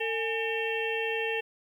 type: harmonic tone with a mistuned harmonic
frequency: 450.8 Hz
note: A4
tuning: 42 cents sharp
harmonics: 1 / 2 / 4 / 5 / 6 / 7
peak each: -31 / -38 / -35 / -42 / -33 / -41 dBFS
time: 0-1.41 s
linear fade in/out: 10 ms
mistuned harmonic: 2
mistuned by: -130 cents
effects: 10-bit